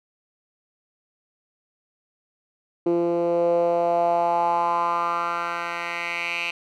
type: tone with band-pass filter sweep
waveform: 10% pulse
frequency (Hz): 171.3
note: F3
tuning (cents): -33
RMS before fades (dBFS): -23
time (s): 2.86-6.51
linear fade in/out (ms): 5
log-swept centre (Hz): 360 to 2600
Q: 4.1
effects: none